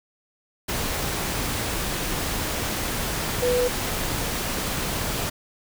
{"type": "tone in noise", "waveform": "sine", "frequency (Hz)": 493.9, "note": "B4", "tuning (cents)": 0, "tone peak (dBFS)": -19, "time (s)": [3.42, 3.68], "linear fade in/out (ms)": 10, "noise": "pink", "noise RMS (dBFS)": -27, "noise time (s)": [0.68, 5.3], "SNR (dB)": 5, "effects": []}